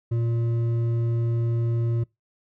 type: tone with hard clipping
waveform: sine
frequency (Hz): 116.54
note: A#2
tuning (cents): 0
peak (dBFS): -23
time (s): 0.11-2.04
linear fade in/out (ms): 10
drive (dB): 7
effects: noise-tail reverb RT60 0.2 s tail -24 dB re dry